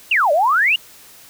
sine exponential two-way sweep, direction down then up, 2960 to 560 to 2960 Hz, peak -12 dBFS, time 0.11-0.76 s, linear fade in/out 5 ms, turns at 0.32 s, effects white hiss -44 dBFS RMS until 1.29 s

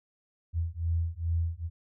sine beating tone pair, 82.41 / 84.81 Hz, E2 / E2, 0 / +50 cents, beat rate 2.4 Hz, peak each -30 / -30 dBFS, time 0.53-1.7 s, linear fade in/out 50 ms, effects none

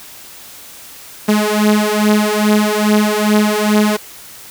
sawtooth beating tone pair, 210 / 212.4 Hz, G#3 / G#3, +19 / +39 cents, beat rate 2.4 Hz, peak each -10 dBFS, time 1.28-3.97 s, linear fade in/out 10 ms, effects white hiss -36 dBFS RMS until 4.5 s

